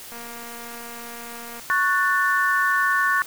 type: click train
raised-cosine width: 0.5 ms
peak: -25 dBFS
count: 348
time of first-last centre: 0.12-1.597 s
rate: 235 Hz
type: chord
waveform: sine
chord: F# minor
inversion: second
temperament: just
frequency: 1110 / 1480 / 1776 Hz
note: C#6 / F#6 / A6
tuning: +2 / 0 / +16 cents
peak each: -22 dBFS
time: 1.7-3.22 s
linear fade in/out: 0 ms
effects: white hiss -40 dBFS RMS until 3.26 s